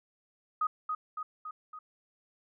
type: tone with echo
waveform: sine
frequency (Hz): 1251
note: D#6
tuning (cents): +9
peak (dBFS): -26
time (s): 0.61-0.67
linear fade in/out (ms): 5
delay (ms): 280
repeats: 4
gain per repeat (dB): -4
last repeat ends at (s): 1.79
effects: none